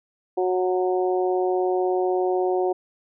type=harmonic tone; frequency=183.6 Hz; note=F#3; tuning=13 cents flat; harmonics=2 / 3 / 4 / 5; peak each=-21 / -29 / -26 / -36 dBFS; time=0.37-2.73 s; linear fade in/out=10 ms; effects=none